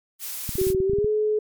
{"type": "noise", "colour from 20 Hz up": "blue", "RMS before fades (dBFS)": -32, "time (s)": [0.19, 0.74], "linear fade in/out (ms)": 50}
{"type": "clicks", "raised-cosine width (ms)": 5, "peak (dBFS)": -18, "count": 11, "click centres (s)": [0.492, 0.555, 0.615, 0.669, 0.702, 0.748, 0.803, 0.897, 0.934, 0.986, 1.045]}
{"type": "tone with pitch glide", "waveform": "sine", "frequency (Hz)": [377.8, 426.5], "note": ["F#4", "G#4"], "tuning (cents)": [36, 46], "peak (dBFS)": -19, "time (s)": [0.58, 1.39], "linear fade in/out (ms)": 5, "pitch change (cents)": 210, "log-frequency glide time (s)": [0.82, 1.08]}
{"effects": ["MP3 96 kbps"]}